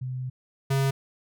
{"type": "tone pair in turn", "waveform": ["sine", "square"], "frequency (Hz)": [128, 136.09], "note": ["C3", "C#3"], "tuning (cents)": [-38, -32], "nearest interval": "minor second", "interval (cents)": 106, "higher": "second", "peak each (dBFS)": [-29, -22], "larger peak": "second", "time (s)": [[0.01, 0.3], [0.7, 0.91]], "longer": "first", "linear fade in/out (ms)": 10, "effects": []}